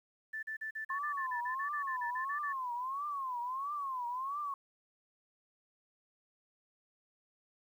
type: tone bursts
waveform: sine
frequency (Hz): 1760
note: A6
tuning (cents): 0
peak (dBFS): -37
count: 16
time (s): 0.33-2.529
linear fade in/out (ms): 10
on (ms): 99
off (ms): 41
type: tone with vibrato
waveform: sine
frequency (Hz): 1064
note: C6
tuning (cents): +29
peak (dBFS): -35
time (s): 0.9-4.54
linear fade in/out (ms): 2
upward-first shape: triangle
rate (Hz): 1.5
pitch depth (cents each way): 210
effects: 11-bit